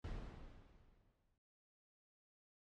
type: noise with exponential decay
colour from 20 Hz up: brown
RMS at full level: -44 dBFS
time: 0.04-1.38 s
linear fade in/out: 2 ms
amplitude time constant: 290 ms
effects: low-pass 5000 Hz 12 dB/octave + AAC 32 kbps